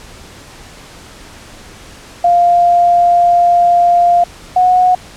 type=tone pair in turn; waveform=sine; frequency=698.5 / 730.6 Hz; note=F5 / F#5; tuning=0 / -22 cents; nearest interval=minor second; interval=78 cents; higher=second; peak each=-6 dBFS; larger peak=neither; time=2.24-4.24 / 4.56-4.95 s; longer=first; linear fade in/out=5 ms; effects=pink hiss -36 dBFS RMS until 5.16 s + low-pass 9000 Hz 12 dB/octave